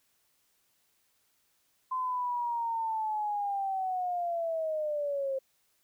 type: linear sweep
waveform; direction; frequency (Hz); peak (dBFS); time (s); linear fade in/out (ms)
sine; down; 1034 to 529; -29; 1.91-5.39; 10
effects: white hiss -72 dBFS RMS until 5.83 s